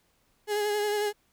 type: tone with vibrato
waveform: 35% pulse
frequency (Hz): 416.6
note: G#4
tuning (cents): +5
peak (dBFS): -24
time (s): 0.47-1.13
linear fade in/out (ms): 50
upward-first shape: sine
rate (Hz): 11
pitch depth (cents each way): 27
effects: pink hiss -69 dBFS RMS until 1.32 s